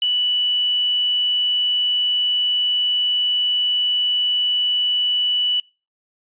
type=tone with quantisation; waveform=sine; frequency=2960 Hz; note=F#7; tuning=in tune; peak=-16 dBFS; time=0.02-5.6 s; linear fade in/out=2 ms; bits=7; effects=noise-tail reverb RT60 0.3 s tail -24 dB re dry + resampled to 8000 Hz

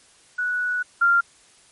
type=tone pair in turn; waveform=sine; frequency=1473 / 1390.3 Hz; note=F#6 / F6; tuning=-8 / -8 cents; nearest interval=minor second; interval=100 cents; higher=first; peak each=-21 / -14 dBFS; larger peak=second; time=0.38-0.83 / 1.01-1.21 s; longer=first; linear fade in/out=10 ms; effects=white hiss -54 dBFS RMS until 1.71 s + MP3 48 kbps

